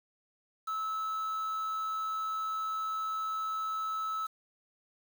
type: tone with quantisation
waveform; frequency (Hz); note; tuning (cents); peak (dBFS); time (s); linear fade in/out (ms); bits
triangle; 1305; E6; -18; -30; 0.67-4.27; 10; 8
effects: none